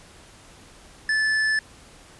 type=tone with hard clipping; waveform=sine; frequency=1743 Hz; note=A6; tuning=17 cents flat; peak=-21 dBFS; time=1.09-1.59 s; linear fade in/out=2 ms; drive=8 dB; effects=pink hiss -49 dBFS RMS until 2.19 s + resampled to 24000 Hz